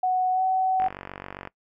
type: tone with pitch glide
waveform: sine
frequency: 740 to 753.4 Hz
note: F#5 to F#5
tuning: 0 to +31 cents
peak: -20 dBFS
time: 0.03-0.88 s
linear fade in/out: 5 ms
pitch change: +31 cents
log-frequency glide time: 0.32-0.42 s
type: click train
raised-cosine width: 0.5 ms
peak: -20 dBFS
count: 33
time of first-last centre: 0.8-1.474 s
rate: 47.5 Hz
effects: noise-tail reverb RT60 0.1 s tail -22 dB re dry